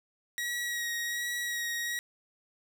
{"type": "tone with vibrato", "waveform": "sawtooth", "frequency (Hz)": 1904, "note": "A#6", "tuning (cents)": 36, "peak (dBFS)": -28, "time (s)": [0.38, 1.99], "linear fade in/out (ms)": 0, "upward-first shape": "sine", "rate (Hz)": 1.3, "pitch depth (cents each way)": 19, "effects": []}